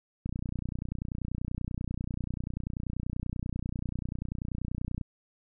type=click train; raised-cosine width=5 ms; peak=-21 dBFS; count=145; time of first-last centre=0.26-5.012 s; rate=30.3 Hz; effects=none